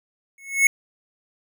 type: tone with exponential growth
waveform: square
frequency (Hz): 2193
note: C#7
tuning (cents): -19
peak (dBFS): -10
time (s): 0.38-0.67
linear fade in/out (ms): 2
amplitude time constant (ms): 62
effects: none